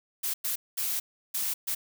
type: noise bursts at uneven times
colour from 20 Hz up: blue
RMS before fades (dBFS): -30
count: 5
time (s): 0.23-0.34 / 0.44-0.56 / 0.77-1 / 1.34-1.54 / 1.67-1.75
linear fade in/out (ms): 10
effects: none